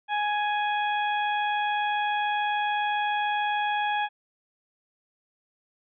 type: harmonic tone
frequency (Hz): 833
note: G#5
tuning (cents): +5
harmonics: 1 / 2 / 3 / 4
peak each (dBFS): -25 / -31 / -35 / -37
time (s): 0.08-4.09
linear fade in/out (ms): 50
effects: none